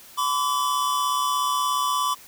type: tone pair together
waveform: square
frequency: 1012.2 / 1149 Hz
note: B5 / D6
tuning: +42 / -38 cents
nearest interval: major second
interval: 220 cents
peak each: -26 / -24 dBFS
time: 0.17-2.15 s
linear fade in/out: 20 ms
effects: white hiss -47 dBFS RMS until 2.27 s